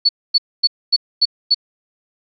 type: tone bursts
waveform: sine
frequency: 4435 Hz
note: C#8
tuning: in tune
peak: -9 dBFS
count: 6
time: 0.05-1.546 s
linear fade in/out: 10 ms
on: 41 ms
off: 250 ms
effects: none